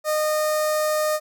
sawtooth tone with notch filter, 613 Hz, D#5, 26 cents flat, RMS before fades -22 dBFS, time 0.04-1.2 s, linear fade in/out 50 ms, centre 2900 Hz, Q 0.98, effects none

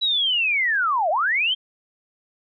sine linear two-way sweep, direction down then up, 3951 to 590 to 3236 Hz, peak -18 dBFS, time 0.01-1.55 s, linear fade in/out 20 ms, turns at 1.1 s, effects none

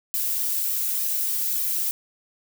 violet noise with flanger, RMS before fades -25 dBFS, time 0.14-1.91 s, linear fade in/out 0 ms, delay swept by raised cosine 1.6 to 2.7 ms, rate 3.4 Hz, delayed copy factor +0.7, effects none

